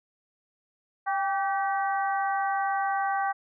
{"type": "harmonic tone with a mistuned harmonic", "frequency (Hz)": 384.8, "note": "G4", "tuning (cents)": -32, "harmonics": [2, 3, 4, 5], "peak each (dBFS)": [-26, -32, -33, -38], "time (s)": [1.06, 3.33], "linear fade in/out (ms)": 20, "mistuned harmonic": 2, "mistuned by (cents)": 46, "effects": []}